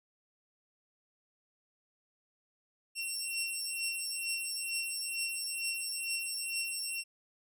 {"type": "beating tone pair", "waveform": "15% pulse", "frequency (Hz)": [2726, 2728.2], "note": ["F7", "F7"], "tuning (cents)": [-43, -41], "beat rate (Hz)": 2.2, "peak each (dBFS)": -30, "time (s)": [2.95, 7.04], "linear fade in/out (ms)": 50, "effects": []}